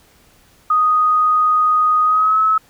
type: tone with pitch glide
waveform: sine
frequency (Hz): 1244.5 to 1292.9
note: D#6 to E6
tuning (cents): 0 to -34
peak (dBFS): -11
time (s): 0.7-2.58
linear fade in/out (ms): 5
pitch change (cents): +66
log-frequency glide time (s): 2.04-2.39
effects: pink hiss -52 dBFS RMS until 2.69 s